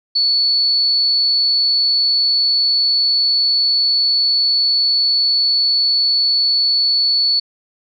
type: tone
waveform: sine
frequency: 4435 Hz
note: C#8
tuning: in tune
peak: -12 dBFS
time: 0.15-7.4 s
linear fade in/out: 10 ms
effects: none